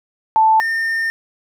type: tone pair in turn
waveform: sine / triangle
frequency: 880 / 1814.7 Hz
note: A5 / A#6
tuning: 0 / -47 cents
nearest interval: octave + minor second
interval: 1253 cents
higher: second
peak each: -9 / -15 dBFS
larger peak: first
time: 0.36-0.6 / 0.6-1.1 s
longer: second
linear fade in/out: 0 ms
effects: none